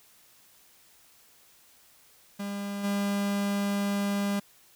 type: tone with level steps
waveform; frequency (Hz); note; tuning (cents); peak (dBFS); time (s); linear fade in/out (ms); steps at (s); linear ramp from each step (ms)
45% pulse; 201.1; G3; +44; -32 / -26; 2.39-4.4; 10; 2.83; 20
effects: white hiss -59 dBFS RMS until 4.75 s